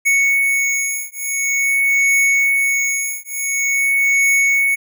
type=beating tone pair; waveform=square; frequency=2217 / 2217.47 Hz; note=C#7 / C#7; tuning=0 / 0 cents; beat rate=0.47 Hz; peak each=-18 dBFS; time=0.05-4.76 s; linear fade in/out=20 ms; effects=none